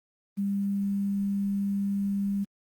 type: tone with quantisation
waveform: sine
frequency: 199.4 Hz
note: G3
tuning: 30 cents sharp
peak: -25 dBFS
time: 0.37-2.45 s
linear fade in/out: 20 ms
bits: 9
effects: Opus 24 kbps